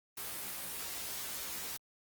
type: noise with comb filter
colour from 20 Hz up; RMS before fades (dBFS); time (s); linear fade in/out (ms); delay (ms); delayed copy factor
white; -41; 0.17-1.77; 5; 15; +0.8
effects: Opus 24 kbps